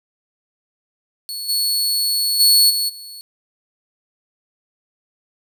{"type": "tone with level steps", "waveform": "sawtooth", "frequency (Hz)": 4400, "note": "C#8", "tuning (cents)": -14, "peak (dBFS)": [-23, -14, -7, -15, -31], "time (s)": [1.29, 3.21], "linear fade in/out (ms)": 0, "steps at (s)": [1.48, 2.39, 2.69, 2.88], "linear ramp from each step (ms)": 20, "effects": []}